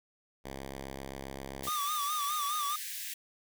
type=tone; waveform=5% pulse; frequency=67.6 Hz; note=C#2; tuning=43 cents flat; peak=-29 dBFS; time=0.44-1.7 s; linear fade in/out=20 ms
type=high-pass noise; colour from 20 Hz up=white; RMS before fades=-40 dBFS; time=1.63-3.14 s; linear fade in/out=5 ms; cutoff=1600 Hz; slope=96 dB/octave
type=tone with vibrato; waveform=square; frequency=1184 Hz; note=D6; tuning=14 cents sharp; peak=-32 dBFS; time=1.67-2.76 s; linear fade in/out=5 ms; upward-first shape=sine; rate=4.8 Hz; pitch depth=77 cents each way
effects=none